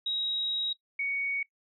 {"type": "tone pair in turn", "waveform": "sine", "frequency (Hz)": [3815, 2234], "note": ["A#7", "C#7"], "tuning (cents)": [39, 13], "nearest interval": "major sixth", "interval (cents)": 926, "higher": "first", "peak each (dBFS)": -28, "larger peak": "neither", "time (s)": [[0.06, 0.73], [0.99, 1.43]], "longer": "first", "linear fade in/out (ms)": 5, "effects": ["noise-tail reverb RT60 0.1 s tail -19 dB re dry"]}